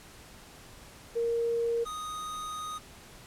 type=tone pair in turn; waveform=sine / square; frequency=466.2 / 1244.6 Hz; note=A#4 / D#6; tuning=0 / 0 cents; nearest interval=octave + perfect fourth; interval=1700 cents; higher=second; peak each=-26 / -36 dBFS; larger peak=first; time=1.15-1.85 / 1.85-2.79 s; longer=second; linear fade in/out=20 ms; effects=pink hiss -51 dBFS RMS until 3.26 s + low-pass 12000 Hz 12 dB/octave